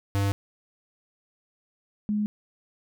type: tone pair in turn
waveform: square / sine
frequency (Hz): 99.6 / 209.6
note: G2 / G#3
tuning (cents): +28 / +16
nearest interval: octave + minor second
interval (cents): 1288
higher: second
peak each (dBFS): -23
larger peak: neither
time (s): 0.15-0.32 / 2.09-2.26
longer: neither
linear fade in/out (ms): 0
effects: none